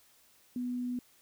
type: tone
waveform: sine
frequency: 246.9 Hz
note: B3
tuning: in tune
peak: -32 dBFS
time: 0.56-0.99 s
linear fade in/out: 2 ms
effects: white hiss -64 dBFS RMS until 1.21 s